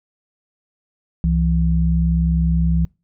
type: tone pair together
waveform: sine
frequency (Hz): 65.6 / 166.6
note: C2 / E3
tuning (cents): +5 / +19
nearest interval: octave + major third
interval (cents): 1614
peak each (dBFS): -17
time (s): 1.24-2.85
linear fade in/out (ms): 0
effects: noise-tail reverb RT60 0.3 s tail -26 dB re dry